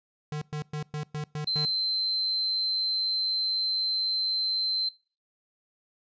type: tone bursts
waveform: square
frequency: 150.5 Hz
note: D3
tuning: 43 cents sharp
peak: -31 dBFS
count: 7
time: 0.32-1.652 s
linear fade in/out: 2 ms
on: 96 ms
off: 110 ms
type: tone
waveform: sine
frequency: 4098 Hz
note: C8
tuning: 37 cents flat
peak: -25 dBFS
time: 1.47-4.89 s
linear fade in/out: 5 ms
effects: noise-tail reverb RT60 0.4 s tail -24 dB re dry + resampled to 16000 Hz